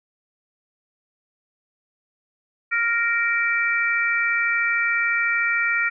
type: harmonic tone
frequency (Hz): 466.2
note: A#4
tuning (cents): 0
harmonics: 3 / 4 / 5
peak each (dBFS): -23 / -23 / -23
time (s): 2.71-5.9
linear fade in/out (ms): 20
effects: none